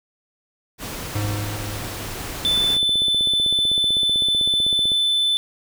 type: noise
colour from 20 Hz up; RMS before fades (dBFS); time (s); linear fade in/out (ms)
pink; -31; 0.78-2.79; 50
type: tone with exponential decay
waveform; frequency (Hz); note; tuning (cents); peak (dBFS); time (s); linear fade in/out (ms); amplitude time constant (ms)
square; 103.83; G#2; 0; -21; 1.15-3.32; 5; 470
type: tone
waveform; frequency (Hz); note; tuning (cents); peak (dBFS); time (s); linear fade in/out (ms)
triangle; 3517; A7; -1; -15; 2.45-5.37; 0
type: click train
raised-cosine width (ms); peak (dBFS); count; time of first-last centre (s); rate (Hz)
2; -20; 40; 2.45-4.918; 15.8
effects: none